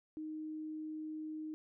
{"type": "tone", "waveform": "sine", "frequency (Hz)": 310.7, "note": "D#4", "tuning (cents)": -2, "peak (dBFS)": -40, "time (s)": [0.17, 1.54], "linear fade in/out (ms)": 0, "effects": []}